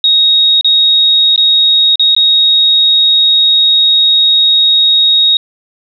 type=tone with dropouts; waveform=sine; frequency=3760 Hz; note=A#7; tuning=14 cents sharp; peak=-5 dBFS; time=0.04-5.37 s; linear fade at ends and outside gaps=2 ms; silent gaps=0.611-0.645 / 1.361-1.377 / 1.957-1.995 / 2.15-2.164 s; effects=none